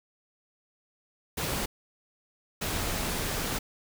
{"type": "noise bursts at uneven times", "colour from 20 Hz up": "pink", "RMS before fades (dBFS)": -31, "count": 2, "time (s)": [[1.37, 1.66], [2.61, 3.59]], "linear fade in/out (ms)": 10, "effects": []}